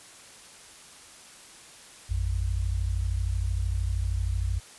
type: tone pair together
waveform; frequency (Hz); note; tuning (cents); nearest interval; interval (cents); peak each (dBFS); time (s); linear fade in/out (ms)
sine; 56.19 / 89.2; A1 / F2; +37 / +37; minor sixth; 800; -27 / -28; 2.09-4.6; 20
effects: white hiss -49 dBFS RMS until 4.78 s + resampled to 24000 Hz